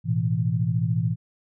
sine chord, A suspended second, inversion none, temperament just, 110 / 123.75 / 165 Hz, A2 / B2 / E3, 0 / +4 / +2 cents, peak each -25 dBFS, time 0.04-1.16 s, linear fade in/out 50 ms, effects none

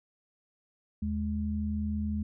sine tone pair together, 78.8 / 210.4 Hz, D#2 / G#3, +23 / +23 cents, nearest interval octave + perfect fourth, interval 1700 cents, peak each -32 / -31 dBFS, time 1.02-2.23 s, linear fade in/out 5 ms, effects none

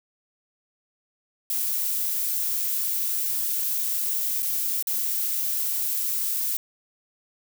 violet noise with dropouts, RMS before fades -26 dBFS, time 1.5-6.57 s, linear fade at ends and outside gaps 1 ms, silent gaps 4.423-4.428 / 4.826-4.871 s, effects none

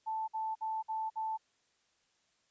sine tone bursts, 880 Hz, A5, in tune, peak -33 dBFS, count 5, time 0.06-1.376 s, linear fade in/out 20 ms, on 220 ms, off 54 ms, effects white hiss -74 dBFS RMS until 2.5 s + resampled to 16000 Hz

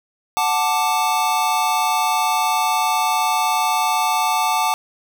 square chord, D major, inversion first, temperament equal, 740 / 880 / 1174.7 Hz, F#5 / A5 / D6, 0 / 0 / 0 cents, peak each -23 / -20 / -23 dBFS, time 0.37-4.74 s, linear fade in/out 0 ms, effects none

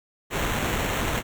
pink noise with sample-and-hold, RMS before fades -26 dBFS, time 0.3-1.23 s, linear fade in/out 50 ms, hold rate 4900 Hz, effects none

